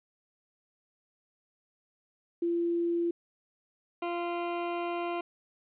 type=tone pair in turn; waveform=sine / 20% pulse; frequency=341.6 / 345.8 Hz; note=F4 / F4; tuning=-38 / -17 cents; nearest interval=unison; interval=21 cents; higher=second; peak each=-26 dBFS; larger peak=neither; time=2.42-3.11 / 4.02-5.21 s; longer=second; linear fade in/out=5 ms; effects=resampled to 8000 Hz + 11-bit